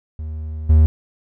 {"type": "tone with level steps", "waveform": "triangle", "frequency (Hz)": 77.78, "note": "D#2", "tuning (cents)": 0, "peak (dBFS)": [-23, -6], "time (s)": [0.19, 0.86], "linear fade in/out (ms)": 0, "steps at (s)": 0.69, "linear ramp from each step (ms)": 10, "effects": []}